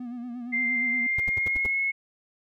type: tone with vibrato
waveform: triangle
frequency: 242.5 Hz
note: B3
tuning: 31 cents flat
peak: -31 dBFS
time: 0-1.07 s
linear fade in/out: 5 ms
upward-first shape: sine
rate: 8.6 Hz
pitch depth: 59 cents each way
type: tone with pitch glide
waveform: sine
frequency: 2093 to 2181 Hz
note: C7 to C#7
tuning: 0 to -29 cents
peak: -23 dBFS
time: 0.52-1.92 s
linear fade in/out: 20 ms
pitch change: +71 cents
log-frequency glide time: 0.99-1.79 s
type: noise bursts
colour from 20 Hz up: brown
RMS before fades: -33 dBFS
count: 6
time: 1.18-1.667 s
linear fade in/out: 5 ms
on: 22 ms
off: 71 ms
effects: none